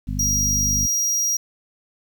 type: harmonic tone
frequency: 50 Hz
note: G1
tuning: 35 cents sharp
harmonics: 1 / 2 / 3 / 4 / 5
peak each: -26 / -29 / -31 / -32 / -33 dBFS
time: 0.07-0.87 s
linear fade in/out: 10 ms
type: tone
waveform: 45% pulse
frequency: 5720 Hz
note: F8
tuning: 41 cents sharp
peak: -19 dBFS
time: 0.19-1.37 s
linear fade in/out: 5 ms
effects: 9-bit

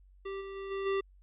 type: tone with level steps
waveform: square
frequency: 391 Hz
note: G4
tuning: 4 cents flat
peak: -37 / -41 / -39 / -34 / -29 dBFS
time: 0.25-1.01 s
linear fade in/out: 10 ms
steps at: 0.4 / 0.55 / 0.7 / 0.85 s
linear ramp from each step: 20 ms
effects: added 47 Hz sine -56 dBFS peak until 1.22 s + resampled to 8000 Hz

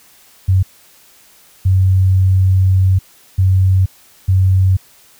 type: tone bursts at uneven times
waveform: sine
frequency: 94.2 Hz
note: F#2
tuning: 32 cents sharp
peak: -8 dBFS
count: 4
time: 0.48-0.63 / 1.65-2.99 / 3.38-3.86 / 4.28-4.77 s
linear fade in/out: 10 ms
effects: white hiss -47 dBFS RMS until 5.19 s

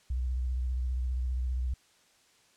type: tone with vibrato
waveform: sine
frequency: 62.8 Hz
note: B1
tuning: 30 cents sharp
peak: -28 dBFS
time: 0.1-1.74 s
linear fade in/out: 5 ms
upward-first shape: triangle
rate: 15 Hz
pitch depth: 80 cents each way
effects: white hiss -64 dBFS RMS until 2.56 s + low-pass 8000 Hz 12 dB/octave

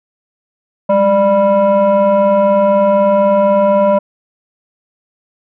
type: tone with frequency modulation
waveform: sine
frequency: 593 Hz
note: D5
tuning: 17 cents sharp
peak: -6 dBFS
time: 0.89-3.99 s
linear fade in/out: 10 ms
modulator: 390 Hz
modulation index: 0.8
effects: tanh soft clip ceiling -5 dBFS

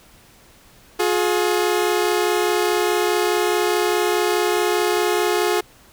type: tone pair together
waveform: sawtooth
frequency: 357.3 / 422.1 Hz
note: F4 / G#4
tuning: +40 / +28 cents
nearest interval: minor third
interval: 288 cents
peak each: -16 dBFS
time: 0.99-5.61 s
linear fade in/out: 10 ms
effects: pink hiss -50 dBFS RMS until 5.92 s

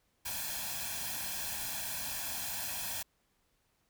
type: noise with comb filter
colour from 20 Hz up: white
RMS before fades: -38 dBFS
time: 0.25-3.03 s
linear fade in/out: 10 ms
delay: 1.2 ms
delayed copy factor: +0.75
effects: pink hiss -75 dBFS RMS until 3.89 s

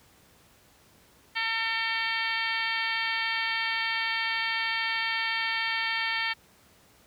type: harmonic tone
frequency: 451.7 Hz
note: A4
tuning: 45 cents sharp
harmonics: 2 / 3 / 4 / 5 / 6 / 7 / 8 / 9 / 10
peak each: -36 / -38 / -31 / -32 / -37 / -35 / -41 / -44 / -39 dBFS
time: 1.35-6.34 s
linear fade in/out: 20 ms
effects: pink hiss -59 dBFS RMS until 7.06 s + high-pass 60 Hz 12 dB/octave

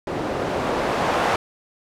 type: noise with low-pass filter sweep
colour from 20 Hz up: blue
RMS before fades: -23 dBFS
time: 0.07-1.36 s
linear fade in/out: 2 ms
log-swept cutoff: 420 to 850 Hz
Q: 0.86
effects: none

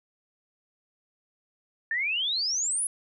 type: exponential sweep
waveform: sine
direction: up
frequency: 1760 to 10780 Hz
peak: -25 dBFS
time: 1.91-2.87 s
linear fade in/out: 2 ms
effects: none

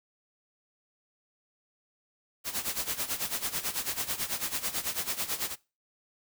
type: noise with tremolo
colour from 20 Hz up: white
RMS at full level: -30 dBFS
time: 2.44-5.56 s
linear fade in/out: 50 ms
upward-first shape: sine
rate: 9.1 Hz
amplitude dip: 80%
effects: noise-tail reverb RT60 0.3 s tail -22 dB re dry

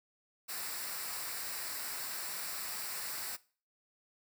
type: noise with comb filter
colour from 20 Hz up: white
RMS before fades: -40 dBFS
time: 0.48-3.37 s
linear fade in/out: 20 ms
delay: 0.31 ms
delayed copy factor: -0.6
effects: noise-tail reverb RT60 0.4 s tail -20 dB re dry

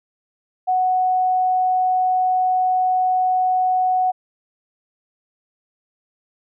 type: tone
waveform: sine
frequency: 740 Hz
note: F#5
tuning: in tune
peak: -15 dBFS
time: 0.67-4.12 s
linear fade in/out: 20 ms
effects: none

